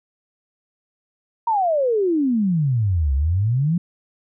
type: exponential two-way sweep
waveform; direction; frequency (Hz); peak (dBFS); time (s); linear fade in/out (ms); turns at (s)
sine; down then up; 952 to 65.41 to 180; -16; 1.47-3.78; 5; 3.14
effects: none